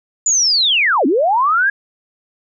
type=linear two-way sweep; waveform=sine; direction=down then up; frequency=7070 to 242.6 to 1673 Hz; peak=-11 dBFS; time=0.26-1.7 s; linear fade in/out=5 ms; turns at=1.06 s; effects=none